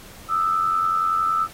sine tone pair together, 1227.9 / 1318.5 Hz, D#6 / E6, -23 / 0 cents, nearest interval minor second, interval 123 cents, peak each -25 / -19 dBFS, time 0.28-1.48 s, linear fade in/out 50 ms, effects pink hiss -44 dBFS RMS until 1.53 s + AAC 48 kbps

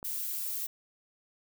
click, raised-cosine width 1 ms, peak -31 dBFS, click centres 0.029 s
violet noise, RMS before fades -35 dBFS, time 0.04-0.67 s, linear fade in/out 10 ms
effects none

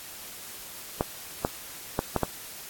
clicks, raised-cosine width 1 ms, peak -9 dBFS, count 5, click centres 1.009 / 1.449 / 1.991 / 2.163 / 2.233 s, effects white hiss -42 dBFS RMS until 2.69 s + AAC 64 kbps

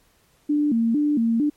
sine tone with vibrato, 260.1 Hz, C4, 10 cents flat, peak -17 dBFS, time 0.49-1.5 s, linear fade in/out 10 ms, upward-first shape square, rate 2.2 Hz, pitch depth 220 cents each way, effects pink hiss -61 dBFS RMS until 1.56 s + MP3 64 kbps

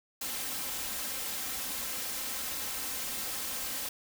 white noise with comb filter, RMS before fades -36 dBFS, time 0.21-3.89 s, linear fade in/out 5 ms, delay 3.8 ms, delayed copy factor +0.55, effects none

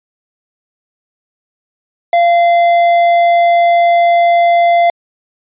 sine tone with tanh clipping, 689 Hz, F5, 24 cents flat, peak -8 dBFS, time 2.13-4.9 s, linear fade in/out 2 ms, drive 9 dB, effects resampled to 8000 Hz

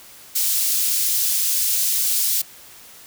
white high-pass noise, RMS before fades -20 dBFS, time 0.35-2.42 s, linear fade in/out 10 ms, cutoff 4400 Hz, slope 12 dB/octave, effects white hiss -44 dBFS RMS until 3.06 s

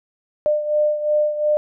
sine beating tone pair, 600 / 602.8 Hz, D5 / D5, +37 / +45 cents, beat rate 2.8 Hz, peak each -17 / -23 dBFS, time 0.46-1.57 s, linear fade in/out 0 ms, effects none

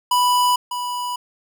square tone pair in turn, 987.8 / 983.1 Hz, B5 / B5, 0 / -8 cents, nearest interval unison, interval 8 cents, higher first, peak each -15 / -24 dBFS, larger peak first, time 0.11-0.56 / 0.71-1.16 s, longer neither, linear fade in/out 5 ms, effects none

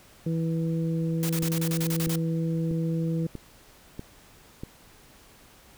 harmonic tone, 163.8 Hz, E3, 11 cents flat, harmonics 1 / 2 / 3, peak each -25 / -33 / -36 dBFS, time 0.26-3.27 s, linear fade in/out 5 ms
white noise bursts, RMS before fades -33 dBFS, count 10, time 1.23-2.157 s, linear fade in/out 0 ms, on 63 ms, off 33 ms
click train, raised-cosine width 3 ms, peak -22 dBFS, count 6, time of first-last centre 1.43-4.635 s, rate 1.56 Hz
effects pink hiss -54 dBFS RMS until 5.77 s

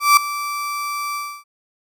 35% pulse tone with ADSR envelope, 1165 Hz, D6, 14 cents flat, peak -5 dBFS, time 0-1.44 s, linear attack 170 ms, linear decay 3 ms, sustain -16 dB, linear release 290 ms, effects none

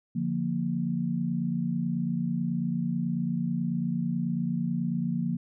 sine chord, Bb major, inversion first, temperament just, 145.68 / 174.81 / 233.1 Hz, D3 / F3 / Bb3, -14 / +2 / 0 cents, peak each -33 / -29 / -30 dBFS, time 0.15-5.37 s, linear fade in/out 10 ms, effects none

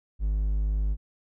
triangle tone, 51.4 Hz, G#1, 17 cents flat, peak -21 dBFS, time 0.19-0.97 s, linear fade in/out 50 ms, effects none

